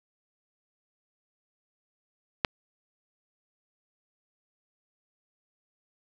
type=click; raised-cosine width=0.3 ms; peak=-6 dBFS; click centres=2.448 s; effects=none